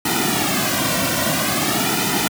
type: noise with flanger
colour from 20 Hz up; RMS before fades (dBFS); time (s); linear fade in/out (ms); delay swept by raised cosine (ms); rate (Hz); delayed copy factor
pink; -19; 0.05-2.28; 5; 1.8 to 2.4; 0.49; -0.85
effects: high-pass 150 Hz 12 dB/octave